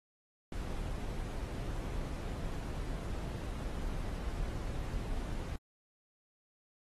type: noise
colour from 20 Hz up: brown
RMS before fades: -38 dBFS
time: 0.52-5.56 s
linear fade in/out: 2 ms
effects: AAC 32 kbps